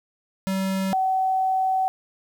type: tone pair in turn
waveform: square / sine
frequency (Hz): 191.5 / 757.6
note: G3 / F#5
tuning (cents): -40 / +41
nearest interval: 2 octaves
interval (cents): 2381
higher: second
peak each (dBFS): -23 / -19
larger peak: second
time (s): 0.47-0.93 / 0.93-1.88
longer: second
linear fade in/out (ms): 0
effects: 9-bit